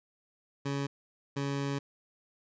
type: tone pair in turn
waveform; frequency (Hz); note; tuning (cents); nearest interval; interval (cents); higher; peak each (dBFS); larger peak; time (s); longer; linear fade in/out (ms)
20% pulse; 140 / 140; C#3 / C#3; +18 / +18; unison; 0; neither; -26; neither; 0.65-0.87 / 1.36-1.79; second; 10
effects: resampled to 16000 Hz